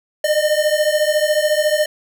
square beating tone pair, 600 / 614 Hz, D5 / D#5, +37 / -23 cents, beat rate 14 Hz, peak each -18 dBFS, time 0.24-1.86 s, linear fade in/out 5 ms, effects 7-bit

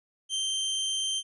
sawtooth tone, 3136 Hz, G7, in tune, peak -24 dBFS, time 0.29-1.23 s, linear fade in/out 50 ms, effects resampled to 24000 Hz

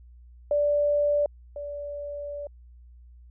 sine tone pair in turn, 584 / 578.6 Hz, D5 / D5, -10 / -26 cents, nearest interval unison, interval 16 cents, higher first, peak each -20 / -32 dBFS, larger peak first, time 0.51-1.26 / 1.56-2.47 s, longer second, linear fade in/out 2 ms, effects added 60 Hz sine -47 dBFS peak until 3.3 s

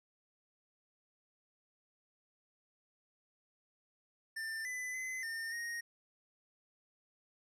square tone with pitch steps, 1788 / 2004 / 2037 / 1814 / 1868 Hz, A6 / B6 / C7 / A#6 / A#6, +27 / +25 / -47 / -48 / +3 cents, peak -39 dBFS, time 4.36-5.81 s, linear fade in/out 10 ms, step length 290 ms, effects low-pass 12000 Hz 12 dB/octave

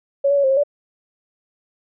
sine tone with pitch steps, 557 / 568 / 562 / 531 / 539 / 578 Hz, C#5 / C#5 / C#5 / C5 / C#5 / D5, +8 / +42 / +24 / +25 / -49 / -28 cents, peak -13 dBFS, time 0.24-0.636 s, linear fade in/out 10 ms, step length 66 ms, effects none

